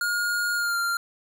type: tone with pitch glide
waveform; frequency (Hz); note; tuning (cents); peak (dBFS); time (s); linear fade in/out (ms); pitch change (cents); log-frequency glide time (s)
square; 1427 to 1390.4; F6 to F6; +37 to -8; -24; 0.01-0.97; 2; -45; 0.55-0.77
effects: 11-bit